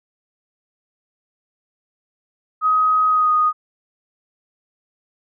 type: tone with pitch glide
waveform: sine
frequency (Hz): 1260 to 1239.8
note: D#6 to D#6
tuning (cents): +21 to -7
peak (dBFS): -13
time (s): 2.61-3.53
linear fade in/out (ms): 50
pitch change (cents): -28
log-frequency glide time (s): 3.08-3.32
effects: none